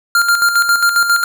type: tone with tremolo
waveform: square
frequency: 1396.9 Hz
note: F6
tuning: in tune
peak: -9 dBFS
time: 0.15-1.24 s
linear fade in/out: 2 ms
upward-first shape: square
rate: 7.4 Hz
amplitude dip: 55%
effects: none